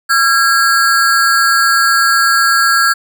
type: ring-modulated tone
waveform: square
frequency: 1500 Hz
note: F#6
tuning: 23 cents sharp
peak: -6 dBFS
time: 0.09-2.94 s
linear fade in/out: 20 ms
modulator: 136 Hz
effects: none